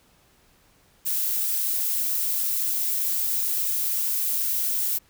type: noise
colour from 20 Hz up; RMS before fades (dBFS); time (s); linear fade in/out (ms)
violet; -25; 1.05-4.99; 20
effects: pink hiss -60 dBFS RMS until 5.09 s